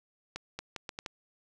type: accelerating click train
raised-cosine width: 0.2 ms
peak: -20 dBFS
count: 6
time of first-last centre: 0.36-1.062 s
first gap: 230 ms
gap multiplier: 0.75
effects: none